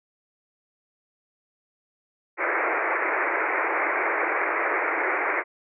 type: band-pass noise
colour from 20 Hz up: white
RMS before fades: -25 dBFS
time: 2.37-5.44 s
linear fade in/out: 50 ms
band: 310 to 2300 Hz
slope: 96 dB/octave
effects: none